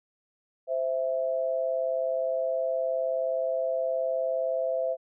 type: tone pair together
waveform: sine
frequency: 520.1 / 659.3 Hz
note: C5 / E5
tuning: -10 / 0 cents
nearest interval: major third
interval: 410 cents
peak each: -28 dBFS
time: 0.67-4.97 s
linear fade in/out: 50 ms
effects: none